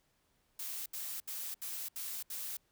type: noise bursts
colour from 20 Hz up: blue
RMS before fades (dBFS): -41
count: 6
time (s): 0.59-2.57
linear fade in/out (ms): 5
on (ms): 270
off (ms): 72
effects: pink hiss -75 dBFS RMS until 2.71 s